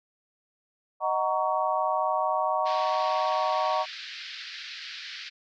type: chord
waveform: sine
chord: D# minor seventh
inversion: none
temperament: just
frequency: 622.3 / 746.7 / 933.4 / 1120.1 Hz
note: D#5 / F#5 / A#5 / C#6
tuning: 0 / +16 / +2 / +18 cents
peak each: -29 dBFS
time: 1-3.86 s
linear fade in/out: 50 ms
type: band-pass noise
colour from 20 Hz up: white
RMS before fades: -40 dBFS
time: 2.65-5.3 s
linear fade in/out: 20 ms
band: 1500 to 4900 Hz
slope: 48 dB/octave
effects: none